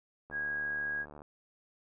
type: click train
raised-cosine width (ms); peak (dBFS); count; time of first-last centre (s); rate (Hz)
1; -35; 69; 0.3-1.219; 74
type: tone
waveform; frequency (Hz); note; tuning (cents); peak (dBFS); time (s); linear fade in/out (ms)
sine; 1644; G#6; -18; -32; 0.31-1.06; 50
effects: none